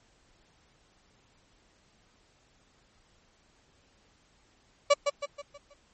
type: tone with echo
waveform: 35% pulse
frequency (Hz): 574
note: D5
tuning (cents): -40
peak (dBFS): -15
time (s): 4.9-4.94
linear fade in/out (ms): 10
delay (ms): 160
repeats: 5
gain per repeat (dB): -7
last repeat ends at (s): 5.74
effects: pink hiss -65 dBFS RMS until 5.93 s + MP3 32 kbps